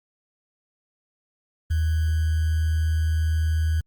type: tone with sample-and-hold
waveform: sine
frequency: 79.3 Hz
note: D#2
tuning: 33 cents sharp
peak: -19 dBFS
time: 1.7-3.81 s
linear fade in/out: 10 ms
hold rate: 1575 Hz
effects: Opus 32 kbps